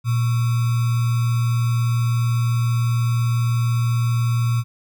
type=tone with sample-and-hold; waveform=sine; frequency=117.9 Hz; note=A#2; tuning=20 cents sharp; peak=-16 dBFS; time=0.04-4.64 s; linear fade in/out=50 ms; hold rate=1225 Hz; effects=none